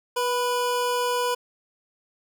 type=tone pair together; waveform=square; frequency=488.3 / 990.8 Hz; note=B4 / B5; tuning=-20 / +5 cents; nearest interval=octave; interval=1225 cents; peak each=-26 dBFS; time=0.16-1.35 s; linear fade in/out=10 ms; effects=none